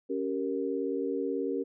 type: chord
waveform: sine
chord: G diminished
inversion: second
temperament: equal with one note detuned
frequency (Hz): 277.2 / 387.9 / 466.2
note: Db4 / G4 / Bb4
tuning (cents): 0 / -18 / 0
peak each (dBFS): -33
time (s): 0.09-1.64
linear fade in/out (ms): 20
effects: none